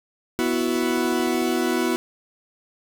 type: chord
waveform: 40% pulse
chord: B suspended fourth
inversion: none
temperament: equal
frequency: 246.9 / 329.6 / 370 Hz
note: B3 / E4 / F#4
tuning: 0 / 0 / 0 cents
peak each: -24 dBFS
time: 0.39-1.96 s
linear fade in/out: 0 ms
type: click train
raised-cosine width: 2 ms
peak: -33 dBFS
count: 16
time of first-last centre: 0.39-1.493 s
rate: 13.6 Hz
effects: 9-bit

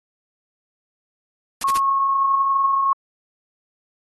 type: noise bursts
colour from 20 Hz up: white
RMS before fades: -26 dBFS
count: 3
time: 1.61-1.779 s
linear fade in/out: 5 ms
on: 27 ms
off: 44 ms
type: tone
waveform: sine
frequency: 1093 Hz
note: C#6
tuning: 25 cents flat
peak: -16 dBFS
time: 1.64-2.93 s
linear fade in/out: 2 ms
effects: AAC 32 kbps

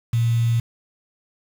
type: tone with quantisation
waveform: sine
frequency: 116.54 Hz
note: A#2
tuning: in tune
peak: -16 dBFS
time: 0.13-0.6 s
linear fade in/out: 5 ms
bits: 6
effects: none

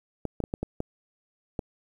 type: clicks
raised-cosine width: 2 ms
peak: -16 dBFS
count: 7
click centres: 0.253 / 0.403 / 0.439 / 0.539 / 0.63 / 0.804 / 1.592 s
effects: 9-bit

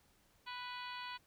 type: harmonic tone with a mistuned harmonic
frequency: 493.9 Hz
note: B4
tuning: in tune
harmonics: 2 / 3 / 4 / 5 / 6 / 7 / 8 / 9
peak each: -46 / -51 / -53 / -52 / -54 / -54 / -56 / -55 dBFS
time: 0.46-1.18 s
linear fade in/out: 20 ms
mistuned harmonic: 7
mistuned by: -40 cents
effects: pink hiss -71 dBFS RMS until 1.26 s

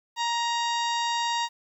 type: harmonic tone with a mistuned harmonic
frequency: 939 Hz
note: A#5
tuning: 12 cents sharp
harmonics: 1 / 2 / 3 / 4 / 5 / 6 / 7 / 8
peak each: -26 / -34 / -36 / -33 / -38 / -41 / -43 / -43 dBFS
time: 0.16-1.49 s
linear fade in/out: 50 ms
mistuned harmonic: 7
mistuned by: +20 cents
effects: 10-bit

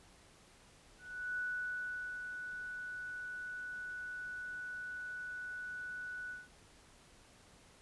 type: tone with ADSR envelope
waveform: sine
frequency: 1480 Hz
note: F#6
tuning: in tune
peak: -35 dBFS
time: 0.98-6.48 s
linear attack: 390 ms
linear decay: 820 ms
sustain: -6 dB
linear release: 180 ms
effects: pink hiss -62 dBFS RMS until 7.81 s + resampled to 24000 Hz

